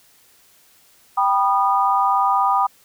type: chord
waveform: sine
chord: G augmented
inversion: none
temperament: just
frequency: 784 / 980 / 1225 Hz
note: G5 / B5 / D#6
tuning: 0 / -14 / -27 cents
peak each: -19 dBFS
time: 1.17-2.67 s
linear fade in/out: 10 ms
effects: white hiss -54 dBFS RMS until 2.84 s